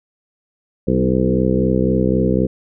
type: harmonic tone with a mistuned harmonic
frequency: 63.9 Hz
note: C2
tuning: 40 cents flat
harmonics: 1 / 2 / 3 / 4 / 5 / 6 / 7 / 8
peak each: -24 / -22 / -18 / -22 / -23 / -23 / -22 / -23 dBFS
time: 0.87-2.47 s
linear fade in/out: 10 ms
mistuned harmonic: 5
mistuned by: +18 cents
effects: none